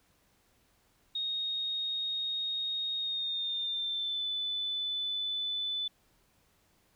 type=tone with pitch glide; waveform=sine; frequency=3729 to 3499 Hz; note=A#7 to A7; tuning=0 to -10 cents; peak=-31 dBFS; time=1.15-5.88 s; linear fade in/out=5 ms; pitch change=-110 cents; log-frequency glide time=2.98-4.28 s; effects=pink hiss -69 dBFS RMS until 6.95 s